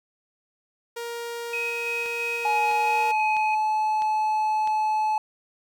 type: tone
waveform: sawtooth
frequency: 470 Hz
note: A#4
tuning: 14 cents sharp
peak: -27 dBFS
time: 0.96-3.12 s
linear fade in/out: 10 ms
type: tone with tremolo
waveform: sine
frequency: 2519 Hz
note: D#7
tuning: 21 cents sharp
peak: -26 dBFS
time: 1.53-3.55 s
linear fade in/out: 5 ms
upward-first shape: square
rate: 3 Hz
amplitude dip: 25%
type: click train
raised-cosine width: 0.2 ms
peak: -22 dBFS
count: 5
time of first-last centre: 2.06-4.674 s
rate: 1.53 Hz
type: tone with pitch glide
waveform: triangle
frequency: 845 to 861.3 Hz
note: G#5 to A5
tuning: +30 to -37 cents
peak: -19 dBFS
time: 2.45-5.18 s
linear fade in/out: 2 ms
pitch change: +33 cents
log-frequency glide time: 2.76-3.06 s
effects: none